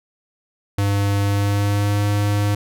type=tone with pitch glide; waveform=square; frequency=100.5 to 102.67 Hz; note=G2 to G#2; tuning=+44 to -19 cents; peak=-17 dBFS; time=0.78-2.55 s; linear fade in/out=5 ms; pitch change=+37 cents; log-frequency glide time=1.21-2.04 s; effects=none